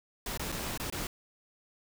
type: noise with dropouts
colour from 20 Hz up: pink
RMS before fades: -36 dBFS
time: 0.26-1.07 s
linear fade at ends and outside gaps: 2 ms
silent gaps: 0.375-0.395 / 0.519-0.523 / 0.776-0.798 / 0.901-0.924 s
effects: none